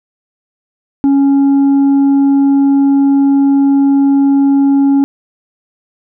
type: tone with tanh clipping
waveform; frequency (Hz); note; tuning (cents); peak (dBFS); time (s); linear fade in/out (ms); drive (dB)
triangle; 277.2; C#4; 0; -7; 1.04-5.04; 0; 8
effects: none